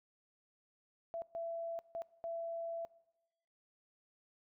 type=tone bursts at uneven times; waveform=sine; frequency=669 Hz; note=E5; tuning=25 cents sharp; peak=-38 dBFS; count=4; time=1.14-1.22 / 1.35-1.79 / 1.95-2.02 / 2.24-2.85 s; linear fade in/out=0 ms; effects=noise-tail reverb RT60 1.0 s tail -22 dB re dry